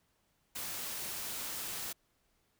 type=noise; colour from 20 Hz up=white; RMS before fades=-40 dBFS; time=0.55-1.93 s; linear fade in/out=10 ms; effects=pink hiss -75 dBFS RMS until 2.59 s